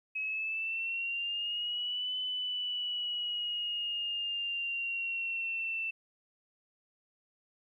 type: exponential two-way sweep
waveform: sine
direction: up then down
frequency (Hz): 2552 to 3016 to 2665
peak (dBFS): -32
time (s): 0.15-5.91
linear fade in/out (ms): 10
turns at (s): 2.17
effects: 12-bit